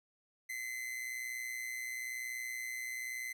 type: tone with amplitude modulation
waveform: 45% pulse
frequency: 2048 Hz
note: C7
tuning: 38 cents flat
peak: -36 dBFS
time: 0.49-3.33 s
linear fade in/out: 10 ms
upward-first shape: sine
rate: 121 Hz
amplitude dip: 60%
effects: none